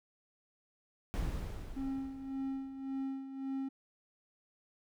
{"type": "noise with exponential decay", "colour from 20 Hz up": "brown", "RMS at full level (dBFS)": -33, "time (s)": [1.14, 3.03], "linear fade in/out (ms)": 0, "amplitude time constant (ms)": 410}
{"type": "tone with tremolo", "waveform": "triangle", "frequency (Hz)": 268.8, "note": "C4", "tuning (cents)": 47, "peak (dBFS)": -32, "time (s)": [1.76, 3.69], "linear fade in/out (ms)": 10, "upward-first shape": "sine", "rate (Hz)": 1.8, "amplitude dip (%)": 65}
{"effects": []}